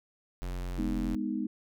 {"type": "tone", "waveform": "square", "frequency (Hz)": 44.82, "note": "F1", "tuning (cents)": 46, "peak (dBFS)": -34, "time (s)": [0.42, 1.15], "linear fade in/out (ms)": 0}
{"type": "chord", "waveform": "sine", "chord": "G# minor", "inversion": "none", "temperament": "just", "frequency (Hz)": [207.7, 249.2, 311.5], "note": ["G#3", "B3", "D#4"], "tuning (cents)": [0, 16, 2], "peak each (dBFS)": -34, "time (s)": [0.78, 1.47], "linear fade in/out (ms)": 5}
{"effects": []}